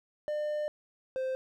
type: tone pair in turn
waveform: triangle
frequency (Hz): 600 / 521.3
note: D5 / C5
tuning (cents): +37 / -6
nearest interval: major second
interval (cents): 243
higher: first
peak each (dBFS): -28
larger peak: neither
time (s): 0.28-0.68 / 1.16-1.35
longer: first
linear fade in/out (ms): 0
effects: none